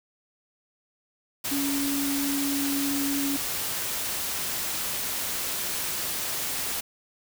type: tone in noise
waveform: sine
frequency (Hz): 280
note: C#4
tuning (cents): +18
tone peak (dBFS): -26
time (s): 1.51-3.37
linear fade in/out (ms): 10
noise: white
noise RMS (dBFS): -30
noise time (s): 1.44-6.81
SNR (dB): +1
effects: none